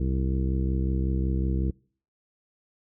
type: harmonic tone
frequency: 65.41 Hz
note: C2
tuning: in tune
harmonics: 1 / 2 / 3 / 4 / 5 / 6 / 7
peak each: -25 / -30 / -32 / -40 / -34 / -42 / -42 dBFS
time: 0-1.71 s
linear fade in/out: 5 ms
effects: noise-tail reverb RT60 0.5 s tail -26 dB re dry